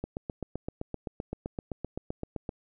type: click train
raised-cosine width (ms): 2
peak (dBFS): -20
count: 20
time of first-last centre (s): 0.04-2.492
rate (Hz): 7.75
effects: none